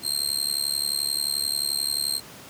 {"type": "tone with amplitude modulation", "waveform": "25% pulse", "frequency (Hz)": 4184, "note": "C8", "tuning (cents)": -1, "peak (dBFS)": -15, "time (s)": [0.02, 2.21], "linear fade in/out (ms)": 50, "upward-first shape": "sine", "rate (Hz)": 71.4, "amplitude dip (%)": 100, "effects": ["pink hiss -44 dBFS RMS until 2.49 s", "high-pass 100 Hz 12 dB/octave"]}